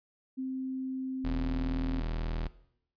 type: tone with pitch glide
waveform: sine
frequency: 261.6 to 263.3 Hz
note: C4 to C4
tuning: 0 to +11 cents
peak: -32 dBFS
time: 0.37-2.01 s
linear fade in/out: 20 ms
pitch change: +11 cents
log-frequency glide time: 1.6-1.79 s
type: tone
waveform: 40% pulse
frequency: 40.27 Hz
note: E1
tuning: 40 cents flat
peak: -30 dBFS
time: 1.24-2.48 s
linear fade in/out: 10 ms
effects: noise-tail reverb RT60 0.7 s tail -17 dB re dry + resampled to 11025 Hz